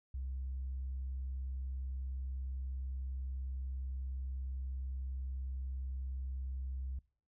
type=tone; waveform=sine; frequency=65.5 Hz; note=C2; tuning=2 cents sharp; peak=-36 dBFS; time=0.14-6.99 s; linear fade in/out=5 ms; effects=noise-tail reverb RT60 0.5 s tail -24 dB re dry + tanh soft clip ceiling -34 dBFS